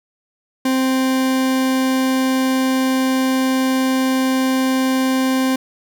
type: tone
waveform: 40% pulse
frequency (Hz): 261.6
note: C4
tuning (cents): 0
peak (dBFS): -14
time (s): 0.65-5.56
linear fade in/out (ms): 5
effects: none